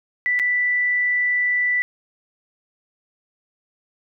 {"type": "tone with dropouts", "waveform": "sine", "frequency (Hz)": 1975.5, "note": "B6", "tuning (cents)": 0, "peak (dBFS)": -17, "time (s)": [0.26, 1.82], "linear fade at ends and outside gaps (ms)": 0, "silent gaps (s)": [0.391, 0.397], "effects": []}